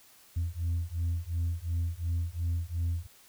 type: beating tone pair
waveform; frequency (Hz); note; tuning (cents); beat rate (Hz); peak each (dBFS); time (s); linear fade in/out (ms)
sine; 83.4 / 86.2; E2 / F2; +21 / -22; 2.8; -30; 0.36-3.07; 10
effects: tanh soft clip ceiling -25 dBFS + white hiss -58 dBFS RMS until 3.28 s